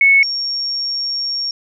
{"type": "tone pair in turn", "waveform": "sine", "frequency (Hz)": [2205, 5534], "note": ["C#7", "F8"], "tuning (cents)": [-10, -17], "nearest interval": "octave + major third", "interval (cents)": 1593, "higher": "second", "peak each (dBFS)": [-7, -18], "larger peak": "first", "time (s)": [[0.01, 0.23], [0.23, 1.51]], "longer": "second", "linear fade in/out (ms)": 2, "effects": []}